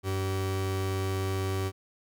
45% pulse tone pair together, 95.8 / 383.2 Hz, G2 / G4, -39 / -39 cents, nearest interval 2 octaves, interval 2400 cents, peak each -29 / -35 dBFS, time 0.03-1.72 s, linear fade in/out 50 ms, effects none

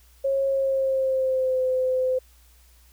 sine tone with pitch glide, 544 to 513.8 Hz, C#5 to C5, -33 to -32 cents, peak -20 dBFS, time 0.24-2.19 s, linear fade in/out 10 ms, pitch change -99 cents, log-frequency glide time 0.47-1.62 s, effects added 60 Hz sine -53 dBFS peak until 2.92 s + white hiss -59 dBFS RMS until 2.92 s

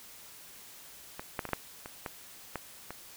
clicks, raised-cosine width 0.5 ms, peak -23 / -16 / -21 / -25 / -13 / -26 / -20 / -19 / -24 dBFS, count 9, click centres 1.195 / 1.392 / 1.453 / 1.49 / 1.533 / 1.859 / 2.062 / 2.557 / 2.906 s, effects white hiss -51 dBFS RMS until 3.16 s

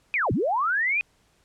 sine linear two-way sweep, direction down then up, 2520 to 82.41 to 2520 Hz, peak -21 dBFS, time 0.14-1.01 s, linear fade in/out 0 ms, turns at 0.32 s, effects pink hiss -64 dBFS RMS until 1.44 s + low-pass 10000 Hz 12 dB/octave

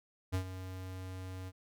square tone with ADSR envelope, 93.1 Hz, F#2, 11 cents sharp, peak -30 dBFS, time 0.32-1.52 s, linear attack 25 ms, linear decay 90 ms, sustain -12 dB, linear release 43 ms, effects none

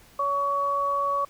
sine tone pair together, 563 / 1126 Hz, C#5 / C#6, +27 / +27 cents, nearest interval octave, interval 1200 cents, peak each -30 / -23 dBFS, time 0.19-1.25 s, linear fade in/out 5 ms, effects pink hiss -54 dBFS RMS until 1.29 s

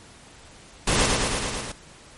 pink noise with echo, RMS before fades -21 dBFS, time 0.87-1.06 s, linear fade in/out 5 ms, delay 110 ms, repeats 6, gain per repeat -2 dB, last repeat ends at 1.72 s, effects pink hiss -48 dBFS RMS until 2.17 s + MP3 48 kbps

